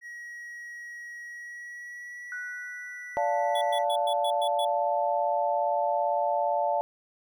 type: tone with pitch glide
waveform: triangle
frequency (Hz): 1906 to 1961.9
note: A#6 to B6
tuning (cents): +38 to -12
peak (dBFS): -37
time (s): 0.01-3.85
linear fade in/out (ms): 50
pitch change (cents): +50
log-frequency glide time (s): 1.23-2.82
type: tone with exponential decay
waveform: sine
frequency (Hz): 1480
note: F#6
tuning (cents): 0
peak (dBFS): -33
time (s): 2.32-4.72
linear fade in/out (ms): 1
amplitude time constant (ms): 520
type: chord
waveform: sine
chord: D minor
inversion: none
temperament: equal with one note detuned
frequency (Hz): 580.9 / 698.5 / 880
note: D5 / F5 / A5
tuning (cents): -19 / 0 / 0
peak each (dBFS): -28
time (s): 3.17-6.81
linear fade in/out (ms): 0
type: tone bursts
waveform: square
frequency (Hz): 3400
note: G#7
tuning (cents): +40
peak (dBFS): -33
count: 7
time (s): 3.55-4.651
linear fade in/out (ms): 5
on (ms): 63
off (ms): 110
effects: none